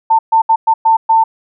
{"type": "tone bursts at uneven times", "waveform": "sine", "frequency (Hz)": 896, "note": "A5", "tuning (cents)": 31, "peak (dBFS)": -6, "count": 6, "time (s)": [[0.1, 0.19], [0.32, 0.42], [0.49, 0.56], [0.67, 0.74], [0.85, 0.97], [1.09, 1.24]], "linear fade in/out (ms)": 10, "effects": []}